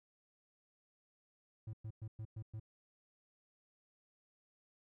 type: tone bursts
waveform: triangle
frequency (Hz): 109.4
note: A2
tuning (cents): -9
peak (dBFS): -40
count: 6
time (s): 1.67-2.598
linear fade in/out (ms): 5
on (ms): 63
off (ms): 110
effects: none